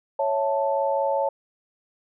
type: chord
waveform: sine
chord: A major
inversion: first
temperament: equal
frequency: 554.4 / 659.3 / 880 Hz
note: C#5 / E5 / A5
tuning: 0 / 0 / 0 cents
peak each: -23 / -29 / -25 dBFS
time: 0.19-1.29 s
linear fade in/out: 5 ms
effects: none